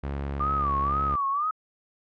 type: tone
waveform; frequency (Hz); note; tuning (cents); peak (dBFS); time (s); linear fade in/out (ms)
sawtooth; 69.9; C#2; +15; -25; 0.03-1.16; 10
type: tone with vibrato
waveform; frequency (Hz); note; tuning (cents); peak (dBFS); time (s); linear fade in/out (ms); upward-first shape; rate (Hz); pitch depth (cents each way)
sine; 1183; D6; +12; -23; 0.4-1.51; 5; sine; 2; 140
effects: low-pass 2000 Hz 12 dB/octave